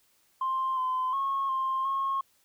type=tone with pitch steps; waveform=sine; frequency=1051 / 1027 / 1091 / 1057 / 1085 Hz; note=C6 / C6 / C#6 / C6 / C#6; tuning=+7 / -33 / -28 / +17 / -37 cents; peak=-25 dBFS; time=0.41-2.21 s; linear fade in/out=5 ms; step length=360 ms; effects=tanh soft clip ceiling -22 dBFS + white hiss -67 dBFS RMS until 2.44 s